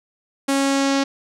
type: tone with low-pass filter sweep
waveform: sawtooth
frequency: 274.7 Hz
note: C#4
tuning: 16 cents flat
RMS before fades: -19 dBFS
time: 0.48-1.04 s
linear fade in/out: 10 ms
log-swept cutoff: 9800 to 5400 Hz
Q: 1.6
effects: none